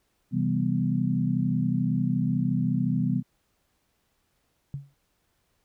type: chord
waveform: sine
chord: C major seventh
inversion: none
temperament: equal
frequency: 130.81 / 164.81 / 196 / 246.9 Hz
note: C3 / E3 / G3 / B3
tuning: 0 / 0 / 0 / 0 cents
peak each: -28 dBFS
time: 0.31-3.23 s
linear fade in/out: 50 ms
type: tone with exponential decay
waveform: sine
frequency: 140 Hz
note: C#3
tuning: 18 cents sharp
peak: -27 dBFS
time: 4.74-4.94 s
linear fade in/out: 0 ms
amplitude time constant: 43 ms
effects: pink hiss -72 dBFS RMS until 5.64 s